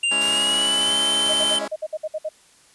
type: tone with pitch glide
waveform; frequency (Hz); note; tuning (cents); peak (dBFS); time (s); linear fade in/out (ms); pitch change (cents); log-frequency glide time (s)
square; 2790 to 3078; F7 to G7; -2 to -32; -19; 0.03-1.59; 5; +170; 0.21-0.95
type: chord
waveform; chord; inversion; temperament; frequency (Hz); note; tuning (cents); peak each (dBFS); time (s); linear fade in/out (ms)
10% pulse; C# minor; second; just; 207.9 / 277.2 / 332.6; G#3 / C#4 / E4; +2 / 0 / +16; -25 / -24 / -26; 0.11-1.68; 5
type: noise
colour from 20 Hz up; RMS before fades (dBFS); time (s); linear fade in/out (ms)
white; -30; 0.21-1.57; 2
type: tone bursts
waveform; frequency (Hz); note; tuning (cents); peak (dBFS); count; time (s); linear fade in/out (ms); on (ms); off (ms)
sine; 622.3; D#5; 0; -23; 10; 1.29-2.291; 10; 47; 59
effects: white hiss -54 dBFS RMS until 2.74 s + resampled to 24000 Hz